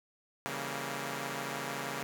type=chord; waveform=5% pulse; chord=C# diminished seventh; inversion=none; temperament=equal; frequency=138.59 / 164.81 / 196 / 233.1 Hz; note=C#3 / E3 / G3 / Bb3; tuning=0 / 0 / 0 / 0 cents; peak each=-28 / -33 / -32 / -29 dBFS; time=0.46-2.03 s; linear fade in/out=0 ms; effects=none